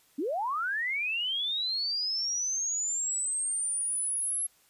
sine linear sweep, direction up, 249.8 to 11160 Hz, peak -28 dBFS, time 0.18-4.47 s, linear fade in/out 10 ms, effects white hiss -64 dBFS RMS until 4.69 s + resampled to 32000 Hz

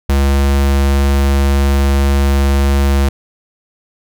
square tone, 69.3 Hz, C#2, in tune, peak -10 dBFS, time 0.09-3.09 s, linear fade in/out 5 ms, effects none

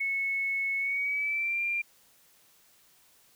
sine tone with pitch glide, 2200 to 2385 Hz, C#7 to D7, -14 to +26 cents, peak -27 dBFS, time 0-1.82 s, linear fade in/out 10 ms, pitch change +140 cents, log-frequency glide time 0.78-1.62 s, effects white hiss -62 dBFS RMS until 3.35 s

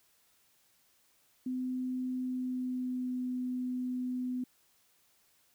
sine tone with pitch glide, 254.8 to 251.6 Hz, C4 to B3, -46 to +32 cents, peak -32 dBFS, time 1.46-4.44 s, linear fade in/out 5 ms, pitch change -22 cents, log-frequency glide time 2.13-3.23 s, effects white hiss -69 dBFS RMS until 5.54 s

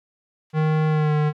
violet noise with exponential decay, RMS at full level -35 dBFS, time 0.5-0.61 s, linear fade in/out 2 ms, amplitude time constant 23 ms
square tone with pitch glide, 155.56 to 150.96 Hz, D#3 to D3, 0 to +48 cents, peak -18 dBFS, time 0.53-1.33 s, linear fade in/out 50 ms, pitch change -52 cents, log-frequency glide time 0.88-1.14 s
effects low-pass 2000 Hz 12 dB/octave

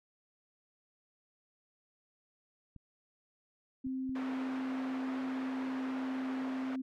clicks, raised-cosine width 5 ms, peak -38 dBFS, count 3, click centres 2.763 / 3.867 / 4.094 s
sine tone, 261.6 Hz, C4, in tune, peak -34 dBFS, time 3.84-6.82 s, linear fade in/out 10 ms
pink band-pass noise, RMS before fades -46 dBFS, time 4.15-6.76 s, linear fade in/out 5 ms, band 440 to 1800 Hz, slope 12 dB/octave
effects none

